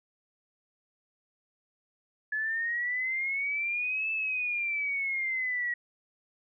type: exponential two-way sweep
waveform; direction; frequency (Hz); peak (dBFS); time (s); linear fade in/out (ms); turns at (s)
sine; up then down; 1710 to 2637 to 1910; -28; 2.32-5.74; 5; 4.11
effects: none